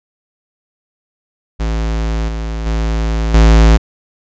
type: tone with level steps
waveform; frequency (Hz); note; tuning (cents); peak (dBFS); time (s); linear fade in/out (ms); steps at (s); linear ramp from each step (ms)
square; 55; A1; 0; -15 / -19 / -14 / -5; 1.59-3.78; 20; 2.28 / 2.66 / 3.34; 5
effects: resampled to 16000 Hz